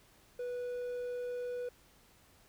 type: tone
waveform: triangle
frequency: 491 Hz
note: B4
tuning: 10 cents flat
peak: -34 dBFS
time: 0.39-1.69 s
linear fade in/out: 5 ms
effects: pink hiss -64 dBFS RMS until 2.48 s